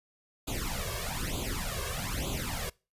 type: noise with flanger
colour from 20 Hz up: pink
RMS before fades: -34 dBFS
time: 0.47-2.7 s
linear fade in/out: 10 ms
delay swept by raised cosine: 0.27 to 1.87 ms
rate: 1.1 Hz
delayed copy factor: +1
effects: noise-tail reverb RT60 0.3 s tail -24 dB re dry + resampled to 32000 Hz